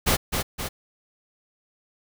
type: noise with echo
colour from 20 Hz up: pink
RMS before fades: -20 dBFS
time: 0.06-0.17 s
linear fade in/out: 20 ms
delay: 260 ms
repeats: 2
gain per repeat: -5 dB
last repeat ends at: 0.69 s
effects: none